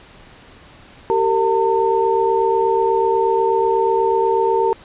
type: tone cluster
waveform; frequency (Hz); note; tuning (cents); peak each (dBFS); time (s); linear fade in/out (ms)
sine; 388.5 / 456.7 / 905; G4 / A#4 / A5; -16 / -36 / +48; -18; 1.1-4.73; 0
effects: pink hiss -44 dBFS RMS until 4.84 s + resampled to 8000 Hz